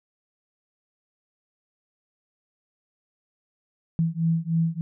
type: beating tone pair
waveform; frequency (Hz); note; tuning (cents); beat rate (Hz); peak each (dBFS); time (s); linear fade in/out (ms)
sine; 163 / 166.3; E3 / E3; -19 / +16; 3.3; -24; 3.99-4.81; 0
effects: none